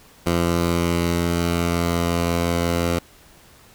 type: tone pair together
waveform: 10% pulse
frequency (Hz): 85.6 / 171.3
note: F2 / F3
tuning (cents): -34 / -33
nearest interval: octave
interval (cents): 1201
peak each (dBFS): -11 / -20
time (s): 0.26-2.99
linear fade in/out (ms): 5
effects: pink hiss -50 dBFS RMS until 3.74 s